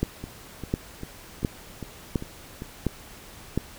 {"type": "two click trains", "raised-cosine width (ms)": 3, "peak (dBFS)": [-21, -10], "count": [7, 6], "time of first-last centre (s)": [[0.24, 2.621], [0.03, 3.576]], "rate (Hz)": [2.52, 1.41], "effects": ["pink hiss -46 dBFS RMS until 3.78 s"]}